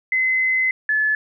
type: tone pair in turn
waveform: sine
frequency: 2045 / 1724.6 Hz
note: C7 / A6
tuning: -40 / -35 cents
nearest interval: minor third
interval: 295 cents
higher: first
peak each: -16 dBFS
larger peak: neither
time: 0.12-0.71 / 0.89-1.15 s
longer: first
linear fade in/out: 2 ms
effects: none